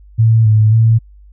sine tone with pitch steps, 112.7 / 108.2 / 112.9 Hz, A2 / A2 / A2, +42 / -29 / +45 cents, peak -6 dBFS, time 0.18-0.99 s, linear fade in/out 20 ms, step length 270 ms, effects added 50 Hz sine -38 dBFS peak until 1.32 s

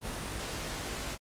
pink noise with comb filter, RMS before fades -37 dBFS, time 0.01-1.18 s, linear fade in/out 50 ms, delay 19 ms, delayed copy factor +0.55, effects low-pass 10000 Hz 12 dB/octave + Opus 32 kbps

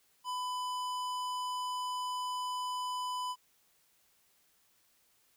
sine tone with hard clipping, 1000 Hz, B5, 21 cents sharp, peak -36 dBFS, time 0.24-3.36 s, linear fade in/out 50 ms, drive 16 dB, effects white hiss -70 dBFS RMS until 5.36 s

